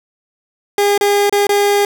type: tone with dropouts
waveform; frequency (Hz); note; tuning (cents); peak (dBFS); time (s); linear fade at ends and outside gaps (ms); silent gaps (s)
30% pulse; 406.6; G#4; -37; -8; 0.78-1.85; 2; 0.978-1.01 / 1.296-1.325 / 1.469-1.492
effects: none